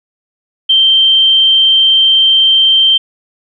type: tone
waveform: sine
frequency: 3136 Hz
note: G7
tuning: in tune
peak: -5 dBFS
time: 0.69-2.98 s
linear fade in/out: 10 ms
effects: none